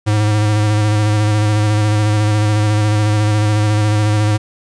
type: tone with vibrato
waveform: square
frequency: 105.8 Hz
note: G#2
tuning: 33 cents sharp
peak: -12 dBFS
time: 0.06-4.38 s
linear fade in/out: 20 ms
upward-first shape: square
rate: 14 Hz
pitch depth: 21 cents each way
effects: resampled to 22050 Hz + 9-bit